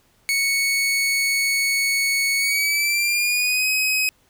sawtooth tone with pitch glide, 2217 to 2532 Hz, C#7 to D#7, 0 to +30 cents, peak -15 dBFS, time 0.29-4.09 s, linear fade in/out 0 ms, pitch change +230 cents, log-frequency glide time 2.38-3.69 s, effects pink hiss -60 dBFS RMS until 4.29 s

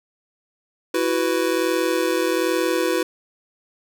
square chord, E suspended second, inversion none, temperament just, 329.6 / 370.8 / 494.4 Hz, E4 / F#4 / B4, 0 / +4 / +2 cents, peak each -24 dBFS, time 0.94-3.03 s, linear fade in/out 5 ms, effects none

